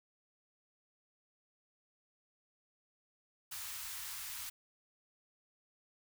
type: band-stop noise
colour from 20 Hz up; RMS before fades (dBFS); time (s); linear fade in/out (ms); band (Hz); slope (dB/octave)
white; -44; 3.51-4.5; 10; 110 to 940; 24
effects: none